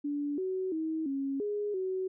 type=tone with pitch steps; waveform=sine; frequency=289.4 / 375 / 318.4 / 274 / 414 / 375.3 Hz; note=D4 / F#4 / D#4 / C#4 / G#4 / F#4; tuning=-25 / +23 / +40 / -20 / -5 / +25 cents; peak=-30 dBFS; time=0.04-2.08 s; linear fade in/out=10 ms; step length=340 ms; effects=none